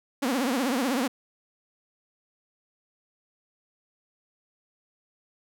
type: tone with vibrato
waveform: sawtooth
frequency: 257.6 Hz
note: C4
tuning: 27 cents flat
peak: -20 dBFS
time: 0.22-1.08 s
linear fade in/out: 10 ms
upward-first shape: triangle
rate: 16 Hz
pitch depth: 220 cents each way
effects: none